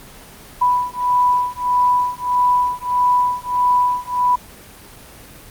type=beating tone pair; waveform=sine; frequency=987.8 / 989.4 Hz; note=B5 / B5; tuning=0 / +3 cents; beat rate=1.6 Hz; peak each=-17 dBFS; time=0.61-4.36 s; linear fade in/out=10 ms; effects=pink hiss -40 dBFS RMS until 5.5 s + Opus 24 kbps